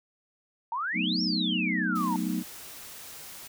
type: exponential two-way sweep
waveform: sine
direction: up then down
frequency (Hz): 880 to 5588 to 880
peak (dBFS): -28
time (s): 0.72-2.16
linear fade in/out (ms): 2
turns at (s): 1.22
type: chord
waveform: sine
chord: B dominant seventh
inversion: second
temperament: equal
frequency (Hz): 185 / 220 / 246.9 / 311.1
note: F#3 / A3 / B3 / D#4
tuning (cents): 0 / 0 / 0 / 0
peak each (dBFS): -31 / -33 / -33 / -33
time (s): 0.93-2.44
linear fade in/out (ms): 50
type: noise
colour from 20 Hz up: white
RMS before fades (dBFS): -44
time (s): 1.95-3.48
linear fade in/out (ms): 10
effects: none